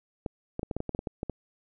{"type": "clicks", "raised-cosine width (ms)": 2, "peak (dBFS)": -18, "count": 12, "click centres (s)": [0.262, 0.594, 0.631, 0.712, 0.766, 0.804, 0.893, 0.949, 0.991, 1.072, 1.231, 1.297], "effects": []}